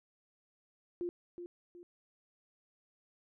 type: tone with echo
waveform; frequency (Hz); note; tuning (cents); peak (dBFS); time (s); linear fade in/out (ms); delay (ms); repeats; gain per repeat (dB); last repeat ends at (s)
sine; 350; F4; +4; -34; 1.01-1.09; 0; 370; 2; -8; 1.83
effects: none